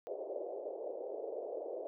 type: band-pass noise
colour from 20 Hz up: white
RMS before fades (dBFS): -42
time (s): 0.07-1.87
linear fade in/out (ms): 0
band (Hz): 380 to 630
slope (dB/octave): 48
effects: none